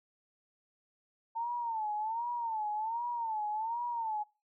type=tone with vibrato; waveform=sine; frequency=899 Hz; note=A5; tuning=37 cents sharp; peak=-32 dBFS; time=1.35-4.24 s; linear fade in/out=20 ms; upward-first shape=sine; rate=1.3 Hz; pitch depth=120 cents each way; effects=noise-tail reverb RT60 0.3 s tail -21 dB re dry